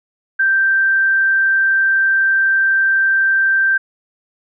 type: tone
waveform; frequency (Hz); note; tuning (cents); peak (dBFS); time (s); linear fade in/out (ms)
sine; 1568; G6; 0; -11; 0.39-3.78; 10
effects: none